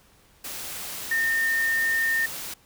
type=tone in noise; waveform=sine; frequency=1822 Hz; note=A#6; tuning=40 cents flat; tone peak=-21 dBFS; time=1.11-2.26 s; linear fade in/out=5 ms; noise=white; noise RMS=-35 dBFS; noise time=0.44-2.54 s; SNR=+11 dB; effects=pink hiss -58 dBFS RMS until 2.65 s